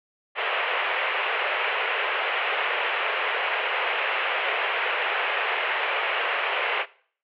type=band-pass noise; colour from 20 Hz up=white; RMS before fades=-26 dBFS; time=0.35-6.86 s; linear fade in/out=50 ms; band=420 to 2900 Hz; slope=48 dB/octave; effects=noise-tail reverb RT60 0.5 s tail -20 dB re dry